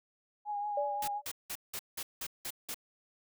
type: tone with vibrato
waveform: sine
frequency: 825 Hz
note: G#5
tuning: 12 cents flat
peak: -33 dBFS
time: 0.45-1.22 s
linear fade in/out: 50 ms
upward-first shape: triangle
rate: 5.6 Hz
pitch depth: 33 cents each way
type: tone with exponential decay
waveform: sine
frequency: 581 Hz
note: D5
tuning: 19 cents flat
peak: -28 dBFS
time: 0.77-1.28 s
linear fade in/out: 5 ms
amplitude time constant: 110 ms
type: noise bursts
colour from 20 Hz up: white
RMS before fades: -39 dBFS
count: 8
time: 1.02-2.744 s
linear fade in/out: 5 ms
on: 58 ms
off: 180 ms
effects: none